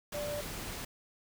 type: tone in noise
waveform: sine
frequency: 587.3 Hz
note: D5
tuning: in tune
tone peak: -35 dBFS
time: 0.14-0.41 s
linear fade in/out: 5 ms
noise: pink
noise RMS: -41 dBFS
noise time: 0.12-0.85 s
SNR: +3 dB
effects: none